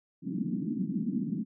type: band-pass noise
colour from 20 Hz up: pink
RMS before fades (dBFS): -32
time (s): 0.22-1.45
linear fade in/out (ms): 50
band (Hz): 170 to 280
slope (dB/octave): 48
effects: none